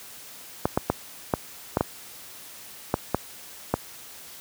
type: clicks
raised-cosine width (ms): 1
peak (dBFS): -6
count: 9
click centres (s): 0.655 / 0.775 / 0.9 / 1.338 / 1.771 / 1.809 / 2.941 / 3.146 / 3.74
effects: white hiss -44 dBFS RMS until 4.4 s + high-pass 60 Hz 12 dB/octave